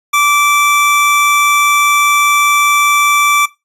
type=tone; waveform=25% pulse; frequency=1165 Hz; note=D6; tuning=14 cents flat; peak=-5 dBFS; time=0.13-3.46 s; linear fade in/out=10 ms; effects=noise-tail reverb RT60 0.2 s tail -17 dB re dry + resampled to 32000 Hz